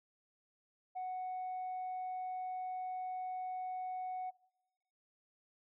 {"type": "tone", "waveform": "sine", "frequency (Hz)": 740, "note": "F#5", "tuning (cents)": 0, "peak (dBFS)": -36, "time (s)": [0.95, 4.31], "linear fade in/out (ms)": 20, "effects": ["noise-tail reverb RT60 1.0 s tail -23 dB re dry", "tanh soft clip ceiling -36 dBFS"]}